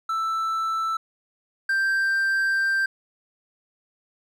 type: tone pair in turn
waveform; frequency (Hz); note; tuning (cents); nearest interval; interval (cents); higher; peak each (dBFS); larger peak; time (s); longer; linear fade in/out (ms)
triangle; 1324 / 1574.5; E6 / G6; +7 / +7; minor third; 300; second; -21 / -18; second; 0.09-0.97 / 1.69-2.86; second; 5
effects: none